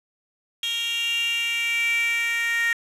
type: tone with high-pass filter sweep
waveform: 10% pulse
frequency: 465 Hz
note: A#4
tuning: 4 cents flat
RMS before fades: -24 dBFS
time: 0.63-2.73 s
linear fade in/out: 2 ms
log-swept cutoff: 3200 to 1900 Hz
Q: 7.5
effects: resampled to 32000 Hz + 9-bit